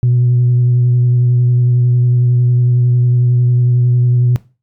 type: tone with vibrato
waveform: sine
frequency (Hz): 122.7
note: B2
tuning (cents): -11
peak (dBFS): -7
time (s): 0.03-4.36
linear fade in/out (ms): 0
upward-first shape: sine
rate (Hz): 11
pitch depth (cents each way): 17
effects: noise-tail reverb RT60 0.3 s tail -19 dB re dry + tanh soft clip ceiling -5 dBFS